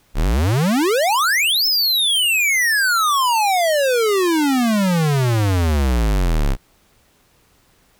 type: exponential two-way sweep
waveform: square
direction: up then down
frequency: 31.61 to 5330 to 31.61 Hz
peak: -15 dBFS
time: 0.14-6.57 s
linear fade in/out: 50 ms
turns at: 1.66 s
effects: pink hiss -57 dBFS RMS until 7.99 s